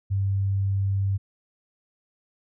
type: tone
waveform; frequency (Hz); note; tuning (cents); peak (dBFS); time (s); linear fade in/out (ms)
sine; 98; G2; 0; -21; 0.1-1.18; 20
effects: none